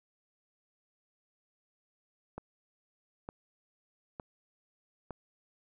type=click train; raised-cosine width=1 ms; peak=-26 dBFS; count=4; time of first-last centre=2.38-5.107 s; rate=1.1 Hz; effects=none